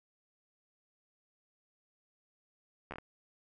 slowing click train, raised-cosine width 0.5 ms, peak -27 dBFS, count 5, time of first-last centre 2.91-2.984 s, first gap 12 ms, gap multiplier 1.3, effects none

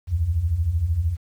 sine beating tone pair, 73.42 / 86.42 Hz, D2 / F2, 0 / -18 cents, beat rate 13 Hz, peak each -26 / -20 dBFS, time 0.07-1.17 s, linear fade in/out 50 ms, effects 9-bit

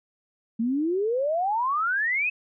sine exponential sweep, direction up, 220 to 2602 Hz, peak -22 dBFS, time 0.59-2.3 s, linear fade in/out 10 ms, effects none

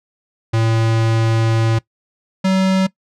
square tone pair in turn, 113 / 189.61 Hz, A2 / F#3, +47 / +43 cents, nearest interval major sixth, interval 896 cents, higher second, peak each -14 / -13 dBFS, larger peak second, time 0.53-1.79 / 2.44-2.87 s, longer first, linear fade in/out 10 ms, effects noise-tail reverb RT60 0.1 s tail -20 dB re dry + low-pass 6000 Hz 12 dB/octave

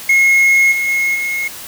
triangle tone with level steps, 2163 Hz, C#7, 43 cents flat, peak -6 / -13 / -11 / -15 dBFS, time 0.09-1.48 s, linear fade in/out 5 ms, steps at 0.71 / 0.87 / 1.14 s, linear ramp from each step 20 ms, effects white hiss -31 dBFS RMS until 1.67 s

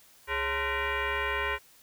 sine tone with frequency modulation, 415.3 Hz, G#4, in tune, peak -27 dBFS, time 0.27-1.59 s, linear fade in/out 50 ms, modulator 483 Hz, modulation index 4.5, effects white hiss -58 dBFS RMS until 1.82 s

